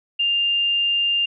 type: tone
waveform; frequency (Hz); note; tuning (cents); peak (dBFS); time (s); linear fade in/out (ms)
sine; 2800; F7; +4; -17; 0.19-1.26; 10
effects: none